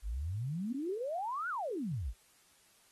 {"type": "exponential two-way sweep", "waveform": "sine", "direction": "up then down", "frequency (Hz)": [46.25, 1514, 46.25], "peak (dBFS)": -34, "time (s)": [0.02, 2.14], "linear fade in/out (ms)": 50, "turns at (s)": 1.49, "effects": ["white hiss -66 dBFS RMS until 2.91 s", "AAC 32 kbps"]}